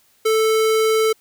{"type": "tone", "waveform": "square", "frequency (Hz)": 440, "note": "A4", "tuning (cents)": 0, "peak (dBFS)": -15, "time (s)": [0.25, 1.13], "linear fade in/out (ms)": 10, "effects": ["white hiss -58 dBFS RMS until 1.2 s"]}